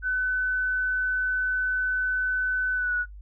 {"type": "tone with pitch glide", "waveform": "sine", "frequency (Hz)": [1508, 1468.5], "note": ["F#6", "F#6"], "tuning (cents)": [32, -13], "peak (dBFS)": -23, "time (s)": [0.02, 3.06], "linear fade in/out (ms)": 50, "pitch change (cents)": -45, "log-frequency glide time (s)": [2.73, 2.94], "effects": ["noise-tail reverb RT60 0.1 s tail -19 dB re dry", "added 50 Hz sine -40 dBFS peak until 3.21 s"]}